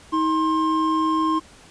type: tone pair together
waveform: triangle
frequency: 317.7 / 1062.1 Hz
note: D#4 / C6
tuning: +36 / +26 cents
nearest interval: octave + major sixth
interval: 2090 cents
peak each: -19 dBFS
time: 0.12-1.4 s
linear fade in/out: 20 ms
effects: pink hiss -48 dBFS RMS until 1.7 s + resampled to 22050 Hz